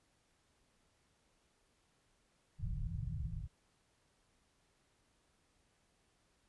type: low-pass noise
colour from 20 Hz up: pink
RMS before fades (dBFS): -40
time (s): 2.58-3.48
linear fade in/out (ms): 50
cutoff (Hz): 170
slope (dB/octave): 96
effects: pink hiss -75 dBFS RMS until 6.48 s + resampled to 24000 Hz